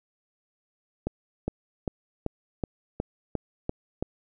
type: accelerating click train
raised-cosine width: 2 ms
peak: -14 dBFS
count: 9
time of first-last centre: 1.07-4.026 s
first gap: 410 ms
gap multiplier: 0.97
effects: none